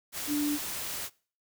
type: tone in noise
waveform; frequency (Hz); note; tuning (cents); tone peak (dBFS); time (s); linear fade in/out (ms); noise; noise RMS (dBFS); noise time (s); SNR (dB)
sine; 293.7; D4; 0; -26; 0.27-0.59; 50; white; -36; 0.12-1.1; +7
effects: noise-tail reverb RT60 0.4 s tail -22 dB re dry

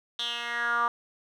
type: tone with band-pass filter sweep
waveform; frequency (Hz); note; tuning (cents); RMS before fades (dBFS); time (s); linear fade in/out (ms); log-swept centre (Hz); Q
10% pulse; 237; A#3; +29; -29; 0.19-0.88; 2; 3600 to 1100; 5.5
effects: none

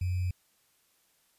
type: tone with sample-and-hold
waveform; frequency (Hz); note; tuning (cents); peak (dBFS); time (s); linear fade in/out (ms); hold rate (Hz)
sine; 90.5; F#2; -38; -27; 0.01-0.31; 5; 2450
effects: white hiss -69 dBFS RMS until 1.38 s + resampled to 32000 Hz

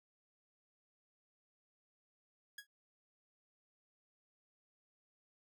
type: tone with exponential decay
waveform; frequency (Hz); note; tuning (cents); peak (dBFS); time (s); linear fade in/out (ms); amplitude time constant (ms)
sawtooth; 1661.2; G#6; 0; -40; 2.58-2.67; 5; 18
effects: none

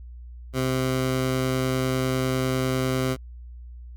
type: tone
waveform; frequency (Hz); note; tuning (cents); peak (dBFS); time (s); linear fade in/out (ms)
15% pulse; 130; C3; -11; -16; 0.53-3.17; 50
effects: added 60 Hz sine -38 dBFS peak until 3.96 s

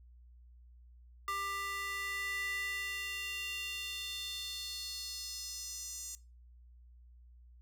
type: tone with high-pass filter sweep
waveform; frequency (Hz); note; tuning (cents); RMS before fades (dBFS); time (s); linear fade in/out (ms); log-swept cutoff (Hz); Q
square; 395.9; G4; +17; -40; 1.28-6.15; 0; 1300 to 6600; 3.6
effects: noise-tail reverb RT60 0.3 s tail -20 dB re dry + added 60 Hz sine -55 dBFS peak until 7.61 s

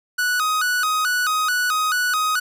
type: tone with vibrato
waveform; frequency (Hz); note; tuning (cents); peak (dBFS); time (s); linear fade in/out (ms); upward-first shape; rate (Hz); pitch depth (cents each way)
45% pulse; 1361; F6; -45; -18; 0.18-2.4; 10; square; 2.3; 140
effects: none

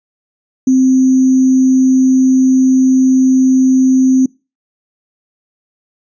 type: tone with sample-and-hold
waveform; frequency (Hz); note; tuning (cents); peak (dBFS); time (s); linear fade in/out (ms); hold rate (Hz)
sine; 260.3; C4; -9; -6; 0.67-4.26; 5; 6300
effects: noise-tail reverb RT60 0.3 s tail -25 dB re dry + resampled to 16000 Hz

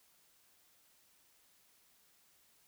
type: silence
effects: white hiss -69 dBFS RMS until 2.67 s

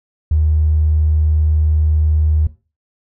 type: tone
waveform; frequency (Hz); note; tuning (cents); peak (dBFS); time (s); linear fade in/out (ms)
triangle; 77.3; D#2; -11; -7; 0.31-2.47; 5
effects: noise-tail reverb RT60 0.3 s tail -18 dB re dry + tanh soft clip ceiling -8 dBFS

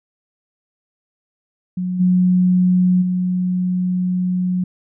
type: tone with level steps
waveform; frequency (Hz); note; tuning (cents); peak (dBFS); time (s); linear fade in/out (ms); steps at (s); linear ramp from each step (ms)
sine; 181.8; F#3; -30; -19 / -11 / -16; 1.77-4.64; 5; 1.99 / 3.01; 20
effects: none

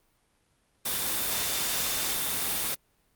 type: tone in noise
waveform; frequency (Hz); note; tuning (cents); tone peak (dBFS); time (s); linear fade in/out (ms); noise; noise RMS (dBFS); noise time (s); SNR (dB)
sine; 3577; A7; +28; -40; 0.85-2.75; 10; white; -29; 0.85-2.75; -14
effects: pink hiss -69 dBFS RMS until 3.15 s + Opus 32 kbps

